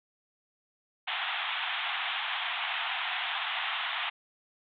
white band-pass noise, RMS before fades -33 dBFS, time 1.07-4.1 s, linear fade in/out 10 ms, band 690 to 3600 Hz, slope 96 dB/octave, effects none

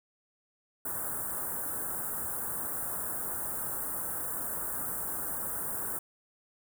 white band-stop noise, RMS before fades -35 dBFS, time 0.85-5.99 s, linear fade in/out 5 ms, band 1600 to 8400 Hz, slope 48 dB/octave, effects none

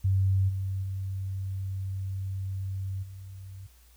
sine tone with level steps, 96 Hz, G2, 36 cents flat, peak -21 / -28 / -30 / -40 dBFS, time 0.04-3.67 s, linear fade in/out 10 ms, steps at 0.48 / 0.82 / 3.02 s, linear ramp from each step 20 ms, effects added 60 Hz sine -55 dBFS peak until 3.96 s + white hiss -62 dBFS RMS until 3.96 s

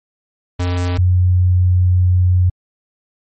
square / sine tone pair in turn, 89 / 90.56 Hz, F2 / F#2, +33 / -37 cents, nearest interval unison, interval 30 cents, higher second, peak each -16 / -9 dBFS, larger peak second, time 0.59-0.98 / 0.98-2.5 s, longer second, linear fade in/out 10 ms, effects MP3 32 kbps

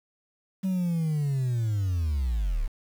sine linear sweep, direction down, 192.9 to 30.17 Hz, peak -21 dBFS, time 0.63-2.68 s, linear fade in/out 20 ms, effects tanh soft clip ceiling -23 dBFS + 8-bit

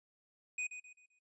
square tone with echo, 2489 Hz, D#7, in tune, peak -36 dBFS, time 0.58-0.67 s, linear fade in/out 5 ms, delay 130 ms, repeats 4, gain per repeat -9 dB, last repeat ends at 1.19 s, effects noise-tail reverb RT60 0.1 s tail -22 dB re dry + resampled to 22050 Hz

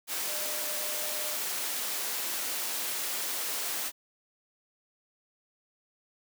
sine tone in noise, 604 Hz, D5, 48 cents sharp, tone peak -42 dBFS, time 0.25-1.38 s, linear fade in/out 50 ms, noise white, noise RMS -33 dBFS, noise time 0.07-3.92 s, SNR -12 dB, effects high-pass 300 Hz 12 dB/octave

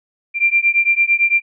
sine beating tone pair, 2368 / 2376.9 Hz, D7 / D7, +14 / +20 cents, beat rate 8.9 Hz, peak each -15 dBFS, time 0.34-1.42 s, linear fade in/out 50 ms, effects none

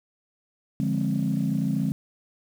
sine chord, D half-diminished seventh, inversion none, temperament equal with one note detuned, 146.83 / 174.61 / 207.7 / 263.7 Hz, D3 / F3 / Ab3 / C4, 0 / 0 / 0 / +14 cents, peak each -27 / -28 / -26 / -28 dBFS, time 0.8-1.92 s, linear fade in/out 0 ms, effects tanh soft clip ceiling -15 dBFS + 8-bit

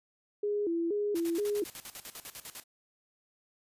sine tone with vibrato, 372.5 Hz, F#4, 12 cents sharp, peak -28 dBFS, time 0.43-1.64 s, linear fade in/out 5 ms, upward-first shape square, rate 2.1 Hz, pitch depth 180 cents each way
white noise with tremolo, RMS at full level -43 dBFS, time 1.15-2.64 s, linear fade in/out 10 ms, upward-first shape square, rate 10 Hz, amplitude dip 80%
effects resampled to 32000 Hz

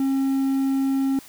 triangle tone, 270 Hz, C#4, 45 cents flat, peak -17 dBFS, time 0-1.19 s, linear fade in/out 2 ms, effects white hiss -46 dBFS RMS until 1.28 s

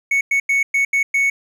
triangle tone bursts at uneven times, 2217 Hz, C#7, in tune, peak -12 dBFS, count 6, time 0.11-0.21 / 0.31-0.4 / 0.49-0.63 / 0.74-0.85 / 0.93-1.03 / 1.14-1.3 s, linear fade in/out 5 ms, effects none

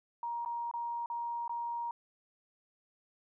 sine tone with dropouts, 942 Hz, A#5, 18 cents sharp, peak -34 dBFS, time 0.23-1.91 s, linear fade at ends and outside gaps 2 ms, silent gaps 0.449-0.459 / 0.713-0.738 / 1.06-1.1 / 1.479-1.494 s, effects none

